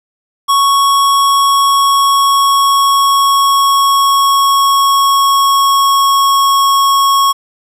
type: tone with pitch glide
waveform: square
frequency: 1108.7 to 1100.4 Hz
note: C#6 to C#6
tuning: 0 to -13 cents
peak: -8 dBFS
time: 0.48-7.33 s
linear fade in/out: 20 ms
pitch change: -13 cents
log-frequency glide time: 1.21-6.65 s
effects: resampled to 32000 Hz + 7-bit